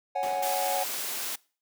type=chord; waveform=triangle; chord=C# suspended fourth; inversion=none; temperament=equal; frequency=554.4 / 740 / 830.6 Hz; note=C#5 / F#5 / G#5; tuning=0 / 0 / 0 cents; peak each=-30 / -27 / -30 dBFS; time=0.15-0.84 s; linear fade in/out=10 ms
type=noise with exponential decay; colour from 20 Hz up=pink; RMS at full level=-37 dBFS; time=0.23-1.11 s; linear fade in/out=0 ms; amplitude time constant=190 ms
type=noise; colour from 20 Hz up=white; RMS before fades=-33 dBFS; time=0.42-1.36 s; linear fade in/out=10 ms
effects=noise-tail reverb RT60 0.4 s tail -24 dB re dry + high-pass 300 Hz 12 dB/octave